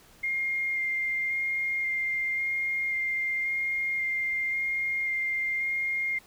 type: tone with vibrato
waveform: sine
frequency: 2116 Hz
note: C7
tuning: 19 cents sharp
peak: -26 dBFS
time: 0.23-6.19 s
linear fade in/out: 10 ms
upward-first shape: square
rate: 0.93 Hz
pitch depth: 9 cents each way
effects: pink hiss -56 dBFS RMS until 6.26 s